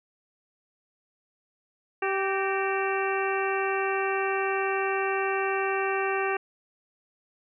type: harmonic tone with a mistuned harmonic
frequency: 388.5 Hz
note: G4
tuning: 16 cents flat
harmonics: 1 / 2 / 3 / 4 / 5 / 6 / 7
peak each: -28 / -31 / -33 / -34 / -35 / -36 / -36 dBFS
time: 2.02-6.37 s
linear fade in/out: 5 ms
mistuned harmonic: 5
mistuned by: -85 cents
effects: none